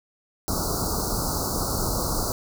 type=band-stop noise; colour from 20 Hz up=pink; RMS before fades=-26 dBFS; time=0.48-2.32 s; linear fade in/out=0 ms; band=1400 to 4200 Hz; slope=96 dB/octave; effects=none